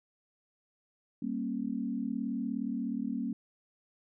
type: chord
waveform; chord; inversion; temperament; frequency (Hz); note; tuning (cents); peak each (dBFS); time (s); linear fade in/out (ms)
sine; G diminished; none; equal with one note detuned; 196 / 233.1 / 272.4; G3 / Bb3 / Db4; 0 / 0 / -30; -38 / -34 / -36; 1.22-3.33; 5
effects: none